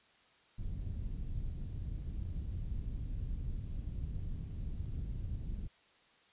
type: low-pass noise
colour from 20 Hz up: pink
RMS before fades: -39 dBFS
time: 0.58-5.68 s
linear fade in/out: 10 ms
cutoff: 110 Hz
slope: 12 dB/octave
effects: white hiss -66 dBFS RMS until 6.32 s + resampled to 8000 Hz